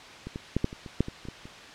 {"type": "clicks", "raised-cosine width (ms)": 3, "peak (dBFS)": [-23, -21, -11, -11, -26, -27, -9, -22, -29, -23, -30], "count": 11, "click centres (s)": [0.27, 0.359, 0.566, 0.644, 0.729, 0.862, 1.006, 1.084, 1.253, 1.286, 1.455], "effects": ["white hiss -45 dBFS RMS until 1.74 s", "low-pass 4000 Hz 12 dB/octave"]}